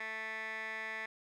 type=tone with band-pass filter; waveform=15% pulse; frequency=220 Hz; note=A3; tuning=in tune; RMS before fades=-41 dBFS; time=0-1.06 s; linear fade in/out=5 ms; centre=1800 Hz; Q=5.2; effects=none